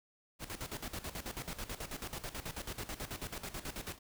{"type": "noise with tremolo", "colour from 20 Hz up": "pink", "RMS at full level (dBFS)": -41, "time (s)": [0.39, 3.99], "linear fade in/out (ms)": 50, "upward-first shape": "square", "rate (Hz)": 9.2, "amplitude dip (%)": 75, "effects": []}